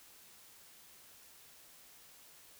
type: silence
effects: white hiss -59 dBFS RMS until 2.59 s